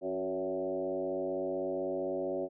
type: tone with frequency modulation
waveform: sine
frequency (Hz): 466.2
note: A#4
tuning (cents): 0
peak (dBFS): -31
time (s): 0.01-2.49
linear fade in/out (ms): 50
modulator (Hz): 95.7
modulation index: 2
effects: none